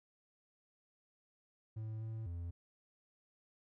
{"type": "tone with pitch steps", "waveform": "triangle", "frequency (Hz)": [109.8, 111.3, 85.7], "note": ["A2", "A2", "F2"], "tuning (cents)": [-3, 20, -32], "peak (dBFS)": -38, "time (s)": [1.76, 2.51], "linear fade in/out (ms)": 10, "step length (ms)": 250, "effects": []}